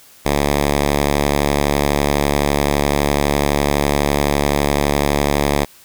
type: tone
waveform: 5% pulse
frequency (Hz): 71.9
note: D2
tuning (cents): -36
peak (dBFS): -3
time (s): 0.25-5.65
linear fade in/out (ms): 10
effects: white hiss -46 dBFS RMS until 5.84 s